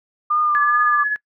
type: tone with vibrato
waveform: sine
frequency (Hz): 1200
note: D6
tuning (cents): +37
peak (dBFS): -15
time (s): 0.3-1.04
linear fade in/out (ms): 10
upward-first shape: triangle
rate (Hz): 2.4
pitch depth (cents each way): 35
type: tone with tremolo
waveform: sine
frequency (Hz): 1700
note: G#6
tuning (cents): +40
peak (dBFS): -15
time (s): 0.55-1.16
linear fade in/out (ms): 0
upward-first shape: triangle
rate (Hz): 16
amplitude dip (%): 60
effects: noise-tail reverb RT60 0.1 s tail -23 dB re dry